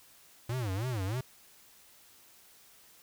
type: tone with vibrato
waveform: square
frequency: 110 Hz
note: A2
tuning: in tune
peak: -32 dBFS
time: 0.49-1.21 s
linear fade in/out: 5 ms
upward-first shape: sine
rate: 3.2 Hz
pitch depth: 290 cents each way
effects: white hiss -59 dBFS RMS until 3.02 s